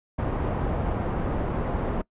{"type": "low-pass noise", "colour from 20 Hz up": "pink", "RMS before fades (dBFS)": -27, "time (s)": [0.18, 2.02], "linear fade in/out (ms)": 10, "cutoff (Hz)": 900, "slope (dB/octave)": 12, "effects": ["noise-tail reverb RT60 0.1 s tail -22 dB re dry", "resampled to 8000 Hz"]}